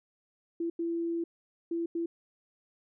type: tone bursts at uneven times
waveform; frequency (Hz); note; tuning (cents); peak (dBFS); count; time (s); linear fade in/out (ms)
sine; 336.2; E4; +34; -29; 4; 0.6-0.7 / 0.79-1.24 / 1.71-1.86 / 1.95-2.06; 5
effects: none